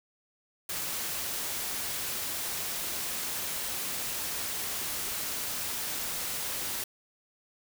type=noise; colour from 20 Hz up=white; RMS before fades=-34 dBFS; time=0.69-6.84 s; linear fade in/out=5 ms; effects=none